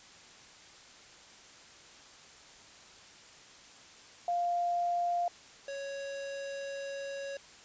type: tone pair in turn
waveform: sine / square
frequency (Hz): 698.5 / 554.4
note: F5 / C#5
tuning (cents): 0 / 0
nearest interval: major third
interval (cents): 400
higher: first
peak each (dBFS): -28 / -38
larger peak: first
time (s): 4.28-5.28 / 5.68-7.37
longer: second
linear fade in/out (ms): 2
effects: white hiss -54 dBFS RMS until 7.64 s + resampled to 16000 Hz